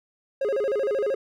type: tone with vibrato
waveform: triangle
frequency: 475.1 Hz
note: A#4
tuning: 33 cents sharp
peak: -20 dBFS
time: 0.41-1.15 s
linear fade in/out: 5 ms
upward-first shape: square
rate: 13 Hz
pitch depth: 230 cents each way
effects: none